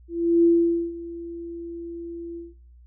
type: tone with ADSR envelope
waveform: sine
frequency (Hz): 338.6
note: E4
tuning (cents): +46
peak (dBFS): -13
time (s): 0.08-2.54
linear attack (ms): 360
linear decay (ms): 480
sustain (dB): -19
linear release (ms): 170
effects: noise-tail reverb RT60 0.5 s tail -19 dB re dry + added 60 Hz sine -47 dBFS peak until 2.86 s